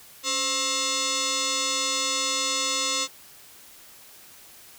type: tone with frequency modulation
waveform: sine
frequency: 1318.5 Hz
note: E6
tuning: in tune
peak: -23 dBFS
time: 0.23-3.08 s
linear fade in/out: 50 ms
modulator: 799 Hz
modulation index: 7.9
effects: white hiss -49 dBFS RMS until 4.78 s